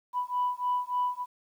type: beating tone pair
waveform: sine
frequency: 987.8 / 991.2 Hz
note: B5 / B5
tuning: 0 / +6 cents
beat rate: 3.4 Hz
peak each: -29 dBFS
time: 0.13-1.26 s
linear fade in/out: 50 ms
effects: tanh soft clip ceiling -20 dBFS + 10-bit